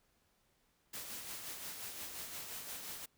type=noise with tremolo; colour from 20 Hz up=white; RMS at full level=-44 dBFS; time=0.93-3.06 s; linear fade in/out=10 ms; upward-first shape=sine; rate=5.7 Hz; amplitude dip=40%; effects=pink hiss -75 dBFS RMS until 3.17 s